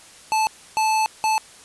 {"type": "tone bursts at uneven times", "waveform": "square", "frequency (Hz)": 873, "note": "A5", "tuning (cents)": -14, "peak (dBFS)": -18, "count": 3, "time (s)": [[0.32, 0.47], [0.77, 1.06], [1.24, 1.38]], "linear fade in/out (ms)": 0, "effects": ["white hiss -46 dBFS RMS until 1.64 s", "resampled to 24000 Hz"]}